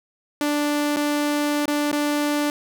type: tone with dropouts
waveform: sawtooth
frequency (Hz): 293.7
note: D4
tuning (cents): 0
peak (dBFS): -16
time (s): 0.41-2.5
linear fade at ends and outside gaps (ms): 1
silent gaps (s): 0.963-0.969 / 1.656-1.679 / 1.916-1.927
effects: none